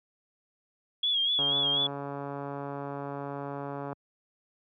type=tone with vibrato; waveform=sine; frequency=3319 Hz; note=G#7; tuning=2 cents flat; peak=-24 dBFS; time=1.03-1.87 s; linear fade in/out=5 ms; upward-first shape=sine; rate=4.1 Hz; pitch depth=68 cents each way
type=click train; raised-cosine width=1 ms; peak=-23 dBFS; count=359; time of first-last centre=1.39-3.929 s; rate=141 Hz
effects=high-pass 100 Hz 12 dB/octave